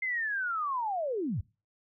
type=linear sweep; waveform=sine; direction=down; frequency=2100 to 71.9 Hz; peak=-29 dBFS; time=0.02-1.41 s; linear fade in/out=5 ms; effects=noise-tail reverb RT60 0.3 s tail -22 dB re dry